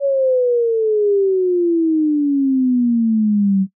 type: exponential sweep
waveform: sine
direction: down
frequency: 565 to 188.5 Hz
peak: -12 dBFS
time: 0-3.67 s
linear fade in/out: 50 ms
effects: noise-tail reverb RT60 0.1 s tail -18 dB re dry